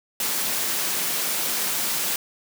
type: high-pass noise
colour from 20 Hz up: white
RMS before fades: -25 dBFS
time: 0.2-2.16 s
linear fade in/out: 2 ms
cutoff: 140 Hz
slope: 48 dB/octave
effects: none